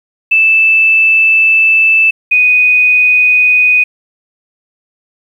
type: tone pair in turn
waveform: sine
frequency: 2637 / 2489 Hz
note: E7 / D#7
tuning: 0 / 0 cents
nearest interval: minor second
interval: 100 cents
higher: first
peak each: -5 dBFS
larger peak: neither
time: 0.31-2.11 / 2.31-3.84 s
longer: first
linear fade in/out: 10 ms
effects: 7-bit